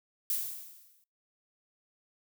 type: noise with exponential decay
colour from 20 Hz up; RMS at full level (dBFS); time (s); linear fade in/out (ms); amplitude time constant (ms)
violet; -29; 0.3-1.04; 1; 160
effects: noise-tail reverb RT60 0.3 s tail -25 dB re dry